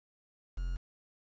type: tone with quantisation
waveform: triangle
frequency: 43.65 Hz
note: F1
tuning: in tune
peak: -30 dBFS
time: 0.57-0.77 s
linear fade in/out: 10 ms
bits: 9
effects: resampled to 16000 Hz